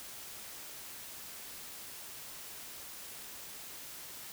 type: silence
effects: white hiss -47 dBFS RMS until 4.32 s